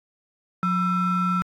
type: ring-modulated tone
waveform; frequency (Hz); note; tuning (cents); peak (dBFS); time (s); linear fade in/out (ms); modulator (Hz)
triangle; 578; D5; -28; -15; 0.63-1.42; 0; 758
effects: AAC 48 kbps